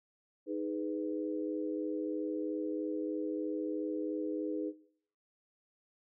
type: chord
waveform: sine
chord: G# minor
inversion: second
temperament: just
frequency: 311.5 / 415.3 / 498.4 Hz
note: D#4 / G#4 / B4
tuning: +2 / 0 / +16 cents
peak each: -36 / -39 / -39 dBFS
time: 0.46-4.73 s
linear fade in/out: 50 ms
effects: noise-tail reverb RT60 0.6 s tail -17 dB re dry